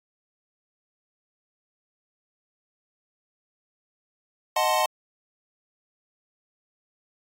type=chord; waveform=square; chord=D# diminished seventh; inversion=none; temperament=equal; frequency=622.3 / 740 / 880 / 1046.5 Hz; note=D#5 / F#5 / A5 / C6; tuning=0 / 0 / 0 / 0 cents; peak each=-27 dBFS; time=4.56-4.86 s; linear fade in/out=5 ms; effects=AAC 48 kbps